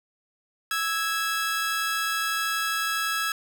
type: tone pair together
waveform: sawtooth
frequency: 1314.4 / 1656 Hz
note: E6 / G#6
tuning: -5 / -5 cents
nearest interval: major third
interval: 400 cents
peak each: -24 / -24 dBFS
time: 0.71-3.32 s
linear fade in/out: 2 ms
effects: none